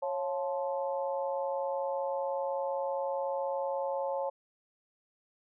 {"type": "harmonic tone with a mistuned harmonic", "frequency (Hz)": 174.61, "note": "F3", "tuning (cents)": 0, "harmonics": [3, 4, 5, 6], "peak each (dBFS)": [-32, -41, -36, -45], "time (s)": [0.02, 4.3], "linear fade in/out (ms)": 10, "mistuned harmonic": 3, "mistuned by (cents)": 78, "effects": []}